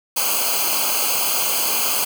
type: noise with comb filter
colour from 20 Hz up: white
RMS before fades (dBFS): -20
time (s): 0.16-2.05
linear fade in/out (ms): 10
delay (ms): 0.54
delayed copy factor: -0.95
effects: none